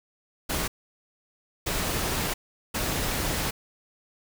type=noise bursts at uneven times; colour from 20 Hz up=pink; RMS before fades=-28 dBFS; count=3; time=0.49-0.68 / 1.66-2.34 / 2.74-3.51 s; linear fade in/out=10 ms; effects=none